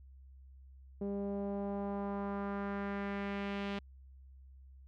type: tone with low-pass filter sweep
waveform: sawtooth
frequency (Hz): 200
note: G3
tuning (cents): +35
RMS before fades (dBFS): -38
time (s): 1.01-3.79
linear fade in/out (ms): 5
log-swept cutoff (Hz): 460 to 3200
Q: 1.7
effects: added 66 Hz sine -53 dBFS peak until 4.87 s